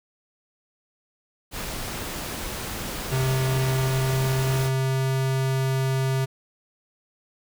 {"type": "noise", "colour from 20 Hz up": "pink", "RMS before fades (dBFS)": -32, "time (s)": [1.51, 4.71], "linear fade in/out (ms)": 50}
{"type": "tone with pitch glide", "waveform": "square", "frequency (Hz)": [131.4, 132.85], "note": ["C3", "C3"], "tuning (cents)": [8, 27], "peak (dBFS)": -22, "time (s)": [3.11, 6.26], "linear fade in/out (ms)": 20, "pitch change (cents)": 19, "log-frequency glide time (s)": [3.57, 5.12]}
{"effects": []}